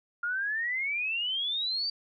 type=exponential sweep; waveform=sine; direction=up; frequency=1396.9 to 4688 Hz; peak=-28 dBFS; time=0.23-1.9 s; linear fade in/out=5 ms; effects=none